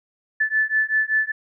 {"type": "beating tone pair", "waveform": "sine", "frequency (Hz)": [1743, 1748.2], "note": ["A6", "A6"], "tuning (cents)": [-17, -12], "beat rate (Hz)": 5.2, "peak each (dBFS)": -21, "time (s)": [0.4, 1.32], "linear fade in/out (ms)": 10, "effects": []}